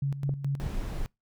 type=tone with tremolo; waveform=sine; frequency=139.4 Hz; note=C#3; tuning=10 cents sharp; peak=-25 dBFS; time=0.02-0.67 s; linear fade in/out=5 ms; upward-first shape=square; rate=4.7 Hz; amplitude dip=65%
type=click; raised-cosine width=2 ms; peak=-22 dBFS; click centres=0.293 s
type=noise; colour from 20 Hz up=brown; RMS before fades=-32 dBFS; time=0.6-1.06 s; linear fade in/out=0 ms
effects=noise-tail reverb RT60 0.2 s tail -25 dB re dry